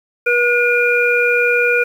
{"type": "harmonic tone", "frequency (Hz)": 482.2, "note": "B4", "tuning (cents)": -41, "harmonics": [1, 3, 5], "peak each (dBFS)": [-16, -16, -16], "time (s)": [0.26, 1.84], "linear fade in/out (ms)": 10, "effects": ["7-bit"]}